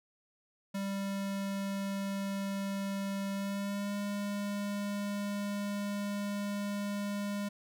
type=tone with pitch glide; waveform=square; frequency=197 to 203.1 Hz; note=G3 to G#3; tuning=+9 to -38 cents; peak=-34 dBFS; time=0.74-7.49 s; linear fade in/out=10 ms; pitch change=+53 cents; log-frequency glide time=3.33-3.96 s; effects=none